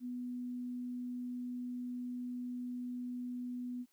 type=tone; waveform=sine; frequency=246.9 Hz; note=B3; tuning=in tune; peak=-38 dBFS; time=0-3.86 s; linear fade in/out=50 ms; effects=white hiss -75 dBFS RMS until 3.92 s